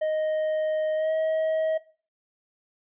triangle tone with pitch glide, 622.3 to 635 Hz, D#5 to D#5, 0 to +35 cents, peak -21 dBFS, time 0.01-1.78 s, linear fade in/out 10 ms, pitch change +35 cents, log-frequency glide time 0.95-1.12 s, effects noise-tail reverb RT60 0.4 s tail -18 dB re dry + resampled to 8000 Hz

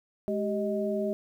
sine tone cluster, 210.2 / 390.5 / 624 Hz, G#3 / G4 / D#5, +21 / -7 / +5 cents, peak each -31 dBFS, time 0.28-1.13 s, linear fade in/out 0 ms, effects 10-bit

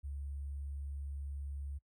sine tone with sample-and-hold, 70.2 Hz, C#2, 22 cents sharp, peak -39 dBFS, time 0.03-1.79 s, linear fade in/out 20 ms, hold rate 8820 Hz, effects noise-tail reverb RT60 0.1 s tail -23 dB re dry

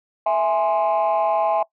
sine chord, E augmented, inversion none, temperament equal, 659.3 / 830.6 / 1046.5 Hz, E5 / G#5 / B#5, 0 / 0 / 0 cents, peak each -18 / -19 / -24 dBFS, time 0.26-1.63 s, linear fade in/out 5 ms, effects noise-tail reverb RT60 0.1 s tail -21 dB re dry + tanh soft clip ceiling -12 dBFS

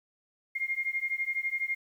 sine beating tone pair, 2120 / 2132 Hz, C7 / C7, +22 / +32 cents, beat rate 12 Hz, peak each -32 / -32 dBFS, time 0.55-1.75 s, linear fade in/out 10 ms, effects 10-bit

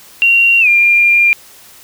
sine tone with pitch glide, 2755 to 2398 Hz, F7 to D7, -24 to +36 cents, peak -6 dBFS, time 0.22-1.33 s, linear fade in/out 0 ms, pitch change -240 cents, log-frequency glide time 0.6-0.68 s, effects white hiss -40 dBFS RMS until 1.83 s

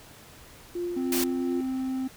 sine tone with tremolo, 350 Hz, F4, 4 cents sharp, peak -27 dBFS, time 0.75-1.61 s, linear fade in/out 5 ms, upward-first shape triangle, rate 2.8 Hz, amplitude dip 45%
triangle tone, 261.6 Hz, C4, in tune, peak -25 dBFS, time 0.96-2.08 s, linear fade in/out 10 ms
white noise, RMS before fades -29 dBFS, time 1.12-1.24 s, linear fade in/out 2 ms
effects pink hiss -50 dBFS RMS until 2.16 s

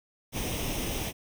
pink noise with comb filter, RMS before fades -32 dBFS, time 0.32-1.13 s, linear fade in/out 50 ms, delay 0.34 ms, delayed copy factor +0.6, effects none

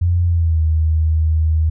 sine tone with pitch glide, 87.31 to 79.14 Hz, F2 to D#2, 0 to +30 cents, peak -12 dBFS, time 0.01-1.7 s, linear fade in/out 10 ms, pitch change -170 cents, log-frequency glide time 0.24-0.61 s, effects none

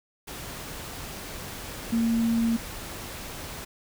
sine tone in noise, 229.6 Hz, A#3, 26 cents flat, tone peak -21 dBFS, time 1.92-2.57 s, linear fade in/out 10 ms, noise pink, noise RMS -38 dBFS, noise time 0.27-3.65 s, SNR +14 dB, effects none

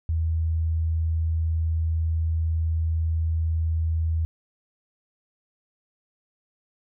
sine tone, 81 Hz, E2, 30 cents flat, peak -21 dBFS, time 0.09-4.25 s, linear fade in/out 0 ms, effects none

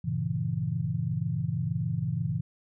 sine chord, G diminished seventh, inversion none, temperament equal, 98 / 116.54 / 138.59 / 164.81 Hz, G2 / Bb2 / Db3 / Fb3, 0 / 0 / 0 / 0 cents, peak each -36 / -32 / -32 / -31 dBFS, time 0.04-2.41 s, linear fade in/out 10 ms, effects none

